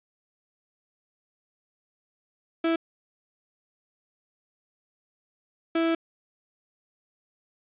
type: tone bursts at uneven times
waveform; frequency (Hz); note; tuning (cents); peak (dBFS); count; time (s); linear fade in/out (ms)
35% pulse; 329.6; E4; 0; -20; 2; 2.64-2.76 / 5.75-5.95; 5
effects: resampled to 8000 Hz + 9-bit